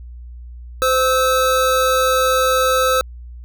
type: tone pair together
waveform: square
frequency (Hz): 515.9 / 1300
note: C5 / E6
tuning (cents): -24 / -24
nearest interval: octave + major third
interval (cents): 1600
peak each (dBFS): -17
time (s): 0.82-3.01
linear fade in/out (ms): 0
effects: added 60 Hz sine -32 dBFS peak until 3.44 s